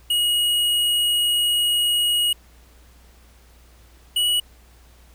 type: tone pair in turn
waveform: square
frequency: 2893 / 2928 Hz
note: F#7 / F#7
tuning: -40 / -19 cents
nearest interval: unison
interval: 21 cents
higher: second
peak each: -18 dBFS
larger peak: neither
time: 0.1-2.33 / 4.16-4.4 s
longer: first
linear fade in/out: 5 ms
effects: added 60 Hz sine -49 dBFS peak until 5.14 s + pink hiss -55 dBFS RMS until 5.14 s